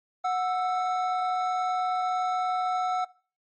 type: tone pair together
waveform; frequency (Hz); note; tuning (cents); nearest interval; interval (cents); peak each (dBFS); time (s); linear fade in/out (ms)
triangle; 735 / 1323.3; F#5 / E6; -12 / +6; minor seventh; 1018; -23 / -28; 0.24-3.05; 10
effects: noise-tail reverb RT60 0.4 s tail -22 dB re dry + MP3 32 kbps